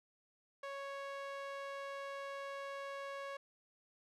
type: tone with band-pass filter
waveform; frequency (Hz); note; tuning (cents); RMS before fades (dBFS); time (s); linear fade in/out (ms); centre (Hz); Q
sawtooth; 554.4; C#5; 0; -45; 0.63-3.37; 5; 1200; 0.68
effects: none

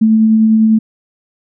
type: tone with tremolo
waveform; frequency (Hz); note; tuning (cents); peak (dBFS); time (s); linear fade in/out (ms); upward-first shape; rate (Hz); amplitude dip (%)
sine; 220; A3; 0; -5; 0.01-0.79; 10; triangle; 10; 25
effects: none

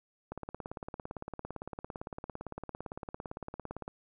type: click train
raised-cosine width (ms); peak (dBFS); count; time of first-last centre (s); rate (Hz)
1; -25; 64; 0.32-3.879; 17.7
effects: none

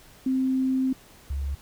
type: tone pair in turn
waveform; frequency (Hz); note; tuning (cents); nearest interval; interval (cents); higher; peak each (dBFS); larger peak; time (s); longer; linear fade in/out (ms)
sine; 261.6 / 69.42; C4 / C#2; 0 / +3; octave + major seventh; 2297; first; -21 / -26; first; 0.26-0.93 / 1.3-1.55; first; 5
effects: pink hiss -52 dBFS RMS until 1.61 s

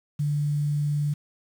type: tone with quantisation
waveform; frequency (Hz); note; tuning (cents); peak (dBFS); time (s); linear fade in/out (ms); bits
sine; 146.83; D3; 0; -22; 0.19-1.14; 10; 8
effects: none

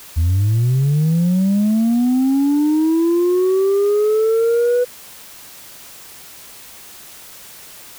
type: linear sweep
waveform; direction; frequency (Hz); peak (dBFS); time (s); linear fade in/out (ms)
sine; up; 77.78 to 495.1; -10; 0.16-4.85; 20
effects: tanh soft clip ceiling -11 dBFS + white hiss -39 dBFS RMS until 7.98 s

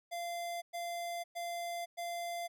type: tone bursts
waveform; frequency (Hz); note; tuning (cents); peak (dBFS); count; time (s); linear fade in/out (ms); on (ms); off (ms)
square; 690; F5; -21; -38; 4; 0.11-2.48; 20; 510; 110
effects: none

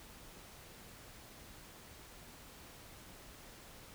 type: silence
effects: pink hiss -55 dBFS RMS until 3.94 s

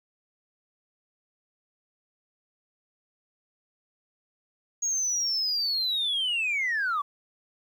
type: linear sweep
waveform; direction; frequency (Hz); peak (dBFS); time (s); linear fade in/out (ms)
sine; down; 6645 to 1110; -23; 4.82-7.02; 10
effects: tanh soft clip ceiling -22 dBFS + 10-bit

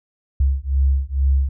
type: beating tone pair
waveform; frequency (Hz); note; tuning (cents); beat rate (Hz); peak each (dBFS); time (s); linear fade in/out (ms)
sine; 66.9 / 69.1; C2 / C#2; +39 / -5; 2.2; -18; 0.4-1.49; 5
effects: none

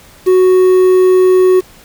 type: tone with quantisation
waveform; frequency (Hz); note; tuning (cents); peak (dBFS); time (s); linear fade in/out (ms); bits
triangle; 370; F#4; 0; -3; 0.26-1.61; 20; 5
effects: pink hiss -41 dBFS RMS until 1.84 s

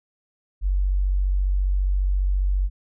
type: tone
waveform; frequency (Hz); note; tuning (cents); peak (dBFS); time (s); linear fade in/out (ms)
sine; 47.35; F#1; +41; -18; 0.61-2.7; 50
effects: none

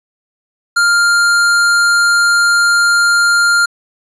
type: tone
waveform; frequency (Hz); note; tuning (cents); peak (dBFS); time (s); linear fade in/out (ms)
square; 1400; F6; +4; -9; 0.76-3.66; 10
effects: resampled to 22050 Hz + 8-bit

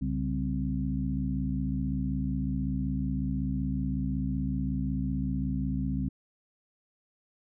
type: harmonic tone with a mistuned harmonic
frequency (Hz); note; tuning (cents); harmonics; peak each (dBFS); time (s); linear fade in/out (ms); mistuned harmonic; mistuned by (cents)
65.41; C2; 0; 1 / 2 / 3 / 4; -33 / -33 / -33 / -33; 0.01-6.09; 10; 2; +120
effects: none

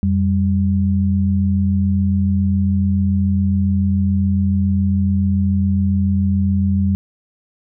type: tone pair together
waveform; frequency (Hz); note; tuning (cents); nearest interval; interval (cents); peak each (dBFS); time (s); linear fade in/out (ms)
sine; 88.89 / 196; F2 / G3; +31 / 0; octave + major second; 1369; -16; 0.03-6.95; 0
effects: none

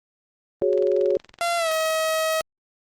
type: chord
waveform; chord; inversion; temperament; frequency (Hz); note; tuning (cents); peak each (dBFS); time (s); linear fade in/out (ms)
sine; F# suspended second; none; equal; 370 / 415.3 / 554.4; F#4 / G#4 / C#5; 0 / 0 / 0; -22; 0.62-1.17; 0
type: click train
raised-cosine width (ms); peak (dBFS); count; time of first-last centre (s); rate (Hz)
0.2; -25; 32; 0.73-2.185; 21.3
type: tone with pitch glide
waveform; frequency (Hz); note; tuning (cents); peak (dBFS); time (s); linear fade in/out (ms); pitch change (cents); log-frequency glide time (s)
sawtooth; 687 to 637.3; F5 to D#5; -29 to +41; -17; 1.41-2.41; 0; -130; 1.57-1.7
effects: Opus 24 kbps

